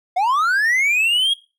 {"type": "linear sweep", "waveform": "triangle", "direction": "up", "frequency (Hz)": [696, 3322], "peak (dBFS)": -13, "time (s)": [0.16, 1.34], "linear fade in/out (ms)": 10, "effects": ["noise-tail reverb RT60 0.3 s tail -20 dB re dry"]}